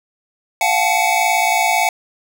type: tone cluster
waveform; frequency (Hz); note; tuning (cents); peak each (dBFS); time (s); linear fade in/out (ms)
square; 696 / 754 / 866 / 2239; F5 / F#5 / A5 / C#7; -6 / +32 / -28 / +17; -20; 0.61-1.89; 2
effects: none